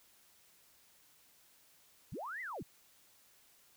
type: linear two-way sweep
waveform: sine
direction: up then down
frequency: 65.6 to 2076 to 65.6 Hz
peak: -40 dBFS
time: 2.12-2.63 s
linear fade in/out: 5 ms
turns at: 2.41 s
effects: white hiss -66 dBFS RMS until 3.76 s